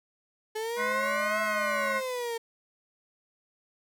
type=exponential two-way sweep; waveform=35% pulse; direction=up then down; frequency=429.4 to 659.3 to 454.2 Hz; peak=-29 dBFS; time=0.55-2.38 s; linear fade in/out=10 ms; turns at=1.41 s
type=harmonic tone; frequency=212.5 Hz; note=G#3; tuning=40 cents sharp; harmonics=1 / 3 / 5 / 7 / 9 / 10; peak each=-41 / -40 / -32 / -32 / -37 / -35 dBFS; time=0.76-2.02 s; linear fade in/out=50 ms
effects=none